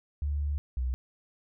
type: tone pair in turn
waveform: sine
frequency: 72.6 / 63.06 Hz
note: D2 / B1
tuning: -19 / +37 cents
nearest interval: major second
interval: 244 cents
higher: first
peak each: -27 dBFS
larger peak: neither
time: 0.22-0.58 / 0.77-0.94 s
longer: first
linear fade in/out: 0 ms
effects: none